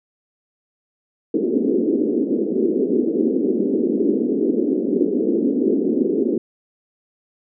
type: band-pass noise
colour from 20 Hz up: white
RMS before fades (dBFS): -19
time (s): 1.34-6.38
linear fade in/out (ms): 5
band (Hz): 220 to 420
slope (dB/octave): 48
effects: none